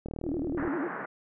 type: click train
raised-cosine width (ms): 2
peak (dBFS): -23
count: 25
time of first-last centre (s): 0.06-0.677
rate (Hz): 38.9
type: tone with vibrato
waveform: sine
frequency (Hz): 311.1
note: D#4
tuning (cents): 0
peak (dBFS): -29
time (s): 0.23-0.9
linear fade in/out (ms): 50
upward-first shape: sine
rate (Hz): 10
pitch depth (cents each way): 250
type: band-pass noise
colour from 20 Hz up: white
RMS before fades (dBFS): -37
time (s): 0.57-1.06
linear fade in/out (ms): 10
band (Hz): 150 to 1800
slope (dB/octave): 48
effects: none